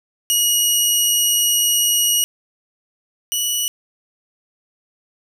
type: tone pair in turn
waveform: 15% pulse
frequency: 2899 / 2941 Hz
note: F#7 / F#7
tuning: -36 / -11 cents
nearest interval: unison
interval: 25 cents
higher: second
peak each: -7 / -11 dBFS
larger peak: first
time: 0.3-2.24 / 3.32-3.68 s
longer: first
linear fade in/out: 0 ms
effects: none